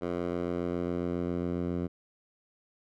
10% pulse tone with band-pass filter sweep, 87.31 Hz, F2, in tune, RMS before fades -32 dBFS, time 0.01-1.88 s, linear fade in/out 20 ms, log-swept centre 500 to 200 Hz, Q 0.73, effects none

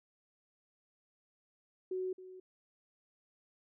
sine tone with echo, 371.5 Hz, F#4, 7 cents sharp, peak -34 dBFS, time 1.91-2.13 s, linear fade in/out 5 ms, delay 270 ms, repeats 1, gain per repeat -14 dB, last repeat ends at 2.4 s, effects none

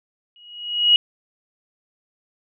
sine tone with exponential growth, 2900 Hz, F#7, 35 cents flat, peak -8 dBFS, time 0.36-0.96 s, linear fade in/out 1 ms, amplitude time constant 130 ms, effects none

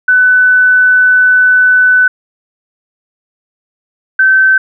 sine tone pair in turn, 1500 / 1538.6 Hz, F#6 / G6, +23 / -33 cents, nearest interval unison, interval 44 cents, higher second, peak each -4 dBFS, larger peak neither, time 0.08-2.08 / 4.19-4.58 s, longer first, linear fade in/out 5 ms, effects none

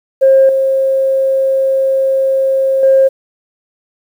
sine tone with level steps, 535 Hz, C5, 38 cents sharp, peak -3 / -9 / -4 dBFS, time 0.21-3.09 s, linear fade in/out 20 ms, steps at 0.49 / 2.83 s, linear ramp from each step 2 ms, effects tanh soft clip ceiling 0 dBFS + 7-bit

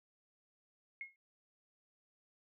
sine tone with exponential decay, 2159 Hz, C#7, 46 cents flat, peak -38 dBFS, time 1.01-1.16 s, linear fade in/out 1 ms, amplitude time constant 32 ms, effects none

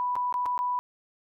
sine tone with dropouts, 987.8 Hz, B5, in tune, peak -25 dBFS, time 0-0.79 s, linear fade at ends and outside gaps 0 ms, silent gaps 0.155-0.164 / 0.326-0.341 / 0.457-0.462 / 0.578-0.59 s, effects none

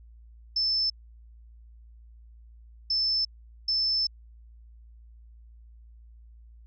sine tone bursts at uneven times, 5274 Hz, E8, in tune, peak -23 dBFS, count 3, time 0.56-0.9 / 2.9-3.25 / 3.68-4.07 s, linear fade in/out 5 ms, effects added 57 Hz sine -48 dBFS peak until 6.66 s

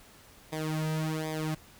sawtooth tone with flanger, 156.6 Hz, D#3, 11 cents sharp, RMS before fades -32 dBFS, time 0.52-1.55 s, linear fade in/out 10 ms, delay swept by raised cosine 0.7 to 2.8 ms, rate 1.3 Hz, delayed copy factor -0.9, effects pink hiss -55 dBFS RMS until 1.79 s

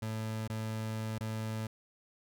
30% pulse tone with dropouts, 110 Hz, A2, in tune, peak -32 dBFS, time 0.02-1.67 s, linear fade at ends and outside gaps 5 ms, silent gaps 0.477-0.498 / 1.184-1.207 s, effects none

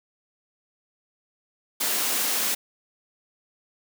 white high-pass noise, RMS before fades -25 dBFS, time 1.8-2.55 s, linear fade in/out 10 ms, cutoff 190 Hz, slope 48 dB/octave, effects none

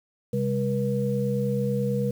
sine tone cluster, 131.9 / 201.1 / 481.2 Hz, C3 / G3 / B4, +14 / +44 / -45 cents, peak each -27 dBFS, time 0.33-2.11 s, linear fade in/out 5 ms, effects 8-bit

